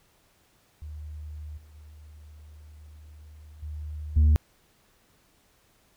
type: tone with level steps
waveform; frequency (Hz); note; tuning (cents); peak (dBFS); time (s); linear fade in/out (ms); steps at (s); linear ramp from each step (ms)
sine; 75.8; D#2; -45; -36 / -49 / -45 / -33 / -13; 0.82-4.36; 0; 1.57 / 1.74 / 3.62 / 4.16; 10
effects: tanh soft clip ceiling -15 dBFS + pink hiss -64 dBFS RMS until 5.96 s